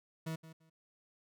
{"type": "tone with echo", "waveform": "40% pulse", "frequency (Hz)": 160.9, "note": "E3", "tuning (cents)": -42, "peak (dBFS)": -36, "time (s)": [0.26, 0.36], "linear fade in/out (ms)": 10, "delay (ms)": 170, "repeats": 2, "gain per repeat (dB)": -14, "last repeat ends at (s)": 0.7, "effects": []}